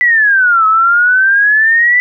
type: exponential two-way sweep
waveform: sine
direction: down then up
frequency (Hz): 1993 to 1282 to 1993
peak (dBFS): -6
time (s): 0.01-2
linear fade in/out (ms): 0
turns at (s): 0.66
effects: none